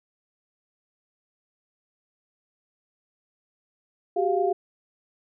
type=tone cluster; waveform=sine; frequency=373.5 / 401.3 / 700 Hz; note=F#4 / G4 / F5; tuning=+16 / +41 / +4 cents; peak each=-25 dBFS; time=4.16-4.53 s; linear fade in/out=10 ms; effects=none